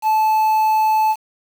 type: tone with quantisation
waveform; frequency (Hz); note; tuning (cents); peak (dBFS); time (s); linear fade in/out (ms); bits
triangle; 870; A5; -20; -11; 0.02-1.16; 50; 6
effects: none